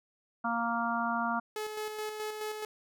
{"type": "harmonic tone", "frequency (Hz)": 233.1, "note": "A#3", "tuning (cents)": 0, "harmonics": [1, 3, 4, 5, 6], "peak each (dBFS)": [-35, -35, -35, -35, -35], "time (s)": [0.44, 1.4], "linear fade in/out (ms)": 10}
{"type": "tone with tremolo", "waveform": "sawtooth", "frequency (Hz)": 427.9, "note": "A4", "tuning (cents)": -48, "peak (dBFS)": -30, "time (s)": [1.56, 2.65], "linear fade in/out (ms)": 2, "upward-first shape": "square", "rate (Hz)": 4.7, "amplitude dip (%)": 40}
{"effects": []}